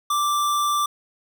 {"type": "tone", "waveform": "square", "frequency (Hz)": 1174.7, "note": "D6", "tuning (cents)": 0, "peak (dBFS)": -20, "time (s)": [0.1, 0.86], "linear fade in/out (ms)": 5, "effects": []}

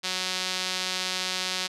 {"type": "tone with band-pass filter", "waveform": "sawtooth", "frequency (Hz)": 184.8, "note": "F#3", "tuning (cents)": -2, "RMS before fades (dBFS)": -30, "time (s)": [0.03, 1.68], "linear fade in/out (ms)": 20, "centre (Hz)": 4300, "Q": 1.5, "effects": ["resampled to 32000 Hz"]}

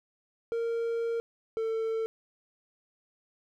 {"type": "tone pair in turn", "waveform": "triangle", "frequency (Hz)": [462.6, 447.6], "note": ["A#4", "A4"], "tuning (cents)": [-13, 30], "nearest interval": "minor second", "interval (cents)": 57, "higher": "first", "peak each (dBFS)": -26, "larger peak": "neither", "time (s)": [[0.52, 1.2], [1.57, 2.06]], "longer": "first", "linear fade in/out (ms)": 0, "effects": []}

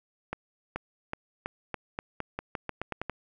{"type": "accelerating click train", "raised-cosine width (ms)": 0.5, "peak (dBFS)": -17, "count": 14, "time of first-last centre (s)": [0.33, 3.097], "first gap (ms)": 430, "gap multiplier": 0.87, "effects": []}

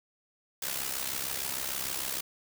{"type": "noise with amplitude modulation", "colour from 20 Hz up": "white", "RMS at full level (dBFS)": -31, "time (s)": [0.62, 2.21], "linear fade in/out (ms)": 5, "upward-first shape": "sine", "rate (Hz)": 66.6, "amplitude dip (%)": 70, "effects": []}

